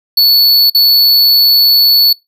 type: tone with dropouts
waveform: square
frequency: 4435 Hz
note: C#8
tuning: in tune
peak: -5 dBFS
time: 0.17-2.13 s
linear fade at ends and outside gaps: 5 ms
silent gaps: 0.7-0.747 s
effects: noise-tail reverb RT60 0.2 s tail -24 dB re dry